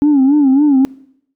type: tone with vibrato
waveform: sine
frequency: 280 Hz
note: C#4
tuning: 18 cents sharp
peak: -5 dBFS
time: 0.02-0.85 s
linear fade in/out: 0 ms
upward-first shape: sine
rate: 3.6 Hz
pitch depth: 120 cents each way
effects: noise-tail reverb RT60 0.7 s tail -23 dB re dry + tanh soft clip ceiling -5 dBFS